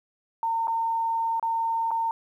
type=tone with dropouts; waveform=sine; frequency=911 Hz; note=A#5; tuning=40 cents flat; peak=-23 dBFS; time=0.43-2.11 s; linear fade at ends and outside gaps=1 ms; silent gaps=0.672-0.68 / 1.397-1.427 / 1.908-1.914 s; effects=10-bit